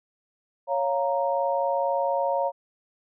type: chord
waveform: sine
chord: Bb minor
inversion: first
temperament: equal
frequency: 554.4 / 698.5 / 932.3 Hz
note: Db5 / F5 / Bb5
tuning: 0 / 0 / 0 cents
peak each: -25 / -28 / -27 dBFS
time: 0.67-2.52 s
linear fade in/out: 50 ms
effects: none